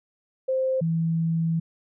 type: tone pair in turn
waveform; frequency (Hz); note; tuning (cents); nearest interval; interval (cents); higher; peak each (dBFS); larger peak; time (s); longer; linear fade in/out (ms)
sine; 523.3 / 164.21; C5 / E3; 0 / -6; octave + minor sixth; 2006; first; -21; neither; 0.48-0.81 / 0.81-1.6; second; 10
effects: none